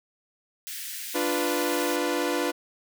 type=high-pass noise; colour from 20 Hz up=white; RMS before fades=-36 dBFS; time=0.67-1.96 s; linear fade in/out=0 ms; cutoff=1600 Hz; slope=48 dB/octave
type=chord; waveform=sawtooth; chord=B diminished; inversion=first; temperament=equal; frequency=293.7 / 349.2 / 493.9 Hz; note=D4 / F4 / B4; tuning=0 / 0 / 0 cents; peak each=-25 dBFS; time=1.14-2.52 s; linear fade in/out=20 ms
effects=none